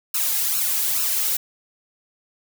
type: noise with flanger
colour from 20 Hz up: blue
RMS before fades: -22 dBFS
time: 0.14-1.37 s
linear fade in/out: 5 ms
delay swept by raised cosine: 0.73 to 2.43 ms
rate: 2.3 Hz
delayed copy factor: +1
effects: none